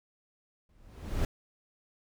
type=noise with exponential growth; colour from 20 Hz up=brown; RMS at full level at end=-26 dBFS; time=0.69-1.25 s; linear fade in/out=2 ms; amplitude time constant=120 ms; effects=none